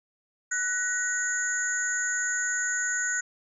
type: tone cluster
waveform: sine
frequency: 1487 / 1896 / 6690 / 7160 Hz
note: F#6 / A#6 / G#8 / A8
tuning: +8 / +29 / +12 / +29 cents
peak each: -28 / -34 / -32 / -33 dBFS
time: 0.51-3.21 s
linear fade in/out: 10 ms
effects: none